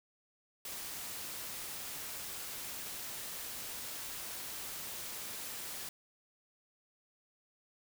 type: noise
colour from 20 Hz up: white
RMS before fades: -43 dBFS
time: 0.65-5.89 s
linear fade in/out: 2 ms
effects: none